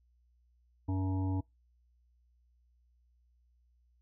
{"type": "harmonic tone", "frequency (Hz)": 94.5, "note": "F#2", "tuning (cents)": 37, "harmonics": [1, 3, 5, 7, 9, 10], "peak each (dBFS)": [-31, -35, -51, -51, -48, -50], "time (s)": [0.88, 1.41], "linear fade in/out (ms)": 10, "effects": ["noise-tail reverb RT60 0.2 s tail -24 dB re dry", "added 60 Hz sine -66 dBFS peak until 4.01 s"]}